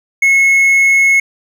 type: tone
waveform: triangle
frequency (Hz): 2181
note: C#7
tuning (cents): -29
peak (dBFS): -5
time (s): 0.22-1.2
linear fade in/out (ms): 5
effects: none